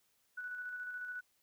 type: tone with tremolo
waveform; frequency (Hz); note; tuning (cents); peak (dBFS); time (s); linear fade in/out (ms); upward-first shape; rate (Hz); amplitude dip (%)
sine; 1480; F#6; 0; -39; 0.37-1.21; 10; square; 14; 30
effects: white hiss -75 dBFS RMS until 1.42 s